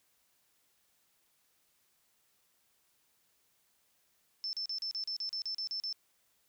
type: tone bursts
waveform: sine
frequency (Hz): 5300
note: E8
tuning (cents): +9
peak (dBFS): -34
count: 12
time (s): 4.44-5.927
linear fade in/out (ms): 0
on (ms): 90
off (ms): 37
effects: white hiss -73 dBFS RMS until 6.48 s